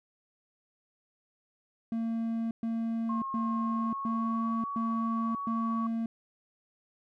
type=tone bursts; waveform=triangle; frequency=227.8 Hz; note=A#3; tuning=40 cents flat; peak=-27 dBFS; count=6; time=1.92-6.06 s; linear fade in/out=2 ms; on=590 ms; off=120 ms
type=tone with pitch glide; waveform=sine; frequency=1078 to 1124.4 Hz; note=C#6 to C#6; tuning=-49 to +24 cents; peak=-33 dBFS; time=3.09-5.87 s; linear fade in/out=5 ms; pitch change=+73 cents; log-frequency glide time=3.62-4.47 s
effects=none